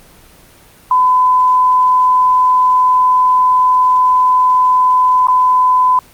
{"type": "tone with dropouts", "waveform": "sine", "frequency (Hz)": 1009, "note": "B5", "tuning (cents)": 37, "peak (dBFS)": -7, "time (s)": [0.91, 5.99], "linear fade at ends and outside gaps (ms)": 2, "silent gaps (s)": [5.271, 5.283], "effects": ["pink hiss -43 dBFS RMS until 6.13 s", "Opus 24 kbps"]}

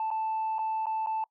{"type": "tone with dropouts", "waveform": "sine", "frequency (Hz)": 880, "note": "A5", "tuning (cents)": 0, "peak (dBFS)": -26, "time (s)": [0, 1.24], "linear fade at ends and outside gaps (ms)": 2, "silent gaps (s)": [[0.105, 0.112], [0.584, 0.59], [0.858, 0.867], [1.062, 1.07]], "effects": ["noise-tail reverb RT60 0.1 s tail -24 dB re dry", "tanh soft clip ceiling -25 dBFS"]}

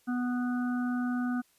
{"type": "harmonic tone", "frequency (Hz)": 246.9, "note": "B3", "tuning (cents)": 0, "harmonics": [1, 3, 5, 6], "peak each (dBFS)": [-28, -42, -43, -41], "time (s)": [0.07, 1.42], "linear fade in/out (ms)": 20, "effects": ["white hiss -67 dBFS RMS until 1.58 s", "resampled to 32000 Hz"]}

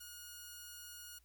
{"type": "tone", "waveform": "5% pulse", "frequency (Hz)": 1441, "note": "F#6", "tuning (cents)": -46, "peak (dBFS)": -38, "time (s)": [0, 1.19], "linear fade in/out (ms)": 10, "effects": ["added 60 Hz sine -68 dBFS peak until 1.24 s", "white hiss -75 dBFS RMS until 1.24 s"]}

